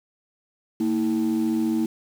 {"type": "tone pair together", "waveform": "sine", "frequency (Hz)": [228.2, 322.7], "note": ["A#3", "E4"], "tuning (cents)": [-37, -37], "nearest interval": "tritone", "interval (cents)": 600, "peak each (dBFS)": -21, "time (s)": [0.8, 1.86], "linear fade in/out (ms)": 5, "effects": ["tanh soft clip ceiling -17 dBFS", "7-bit"]}